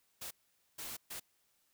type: noise bursts at uneven times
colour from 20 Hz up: white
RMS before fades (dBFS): -44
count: 3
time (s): 0.21-0.31 / 0.78-0.97 / 1.1-1.2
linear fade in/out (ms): 10
effects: white hiss -75 dBFS RMS until 1.73 s